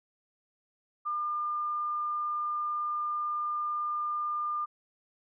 sine tone, 1203 Hz, D6, 41 cents sharp, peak -29 dBFS, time 1.05-4.66 s, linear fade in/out 20 ms, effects none

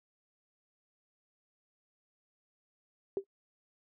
sine tone with exponential decay, 392 Hz, G4, in tune, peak -25 dBFS, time 3.17-3.24 s, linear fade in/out 1 ms, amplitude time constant 15 ms, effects noise-tail reverb RT60 0.1 s tail -20 dB re dry

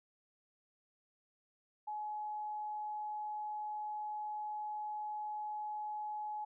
sine tone, 846 Hz, G#5, 32 cents sharp, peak -38 dBFS, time 1.87-6.45 s, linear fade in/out 10 ms, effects none

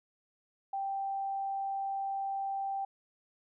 sine tone, 784 Hz, G5, in tune, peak -32 dBFS, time 0.73-2.85 s, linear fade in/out 5 ms, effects none

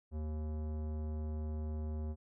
sine tone with tanh clipping, 77 Hz, D#2, 17 cents flat, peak -38 dBFS, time 0.11-2.16 s, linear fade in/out 50 ms, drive 17 dB, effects none

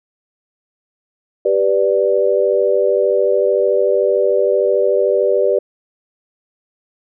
sine chord, G major, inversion none, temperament equal, 392 / 493.9 / 587.3 Hz, G4 / B4 / D5, 0 / 0 / 0 cents, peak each -16 dBFS, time 1.45-5.59 s, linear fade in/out 5 ms, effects none

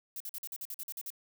violet noise bursts, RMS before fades -40 dBFS, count 11, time 0.16-1.103 s, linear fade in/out 2 ms, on 43 ms, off 47 ms, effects none

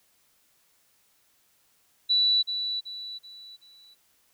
sine tone with echo, 3951 Hz, B7, in tune, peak -19 dBFS, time 2.09-2.43 s, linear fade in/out 20 ms, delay 380 ms, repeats 4, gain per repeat -8 dB, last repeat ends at 3.95 s, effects white hiss -66 dBFS RMS until 4.33 s

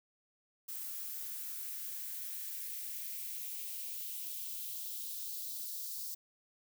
violet noise with high-pass filter sweep, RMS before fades -42 dBFS, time 0.68-6.15 s, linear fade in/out 10 ms, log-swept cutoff 1100 to 4700 Hz, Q 2.1, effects none

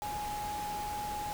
sine tone in noise, 834 Hz, G#5, 7 cents sharp, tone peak -35 dBFS, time 0.02-1.33 s, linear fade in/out 0 ms, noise pink, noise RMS -43 dBFS, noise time 0.02-1.33 s, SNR +5 dB, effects none

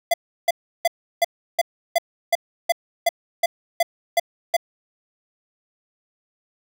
square tone bursts, 680 Hz, F5, 46 cents flat, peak -15 dBFS, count 13, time 0.11-4.567 s, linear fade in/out 5 ms, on 29 ms, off 340 ms, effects none

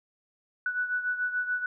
sine beating tone pair, 1480 / 1486.9 Hz, F#6 / F#6, 0 / +8 cents, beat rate 6.9 Hz, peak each -28 / -34 dBFS, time 0.66-1.66 s, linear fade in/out 2 ms, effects none

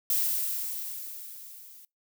violet noise with level ramp, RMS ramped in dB -25 to -51 dBFS, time 0.1-1.85 s, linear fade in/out 2 ms, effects noise-tail reverb RT60 0.2 s tail -25 dB re dry

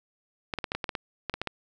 clicks, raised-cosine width 0.3 ms, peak -14 dBFS, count 12, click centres 0.538 / 0.587 / 0.642 / 0.719 / 0.75 / 0.842 / 0.892 / 0.952 / 1.297 / 1.34 / 1.416 / 1.473 s, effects none

